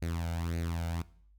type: tone with flanger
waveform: sawtooth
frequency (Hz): 83.9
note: E2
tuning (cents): +31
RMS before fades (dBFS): -34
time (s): 0.02-1.02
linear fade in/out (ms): 5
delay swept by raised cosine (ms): 0.46 to 1.39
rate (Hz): 1.8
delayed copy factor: +0.7
effects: noise-tail reverb RT60 0.6 s tail -20 dB re dry + added 50 Hz sine -58 dBFS peak until 1.38 s